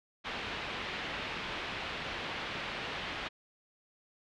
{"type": "low-pass noise", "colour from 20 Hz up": "white", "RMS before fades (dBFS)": -39, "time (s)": [0.24, 3.29], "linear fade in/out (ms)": 20, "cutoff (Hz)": 3300, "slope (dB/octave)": 24, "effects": []}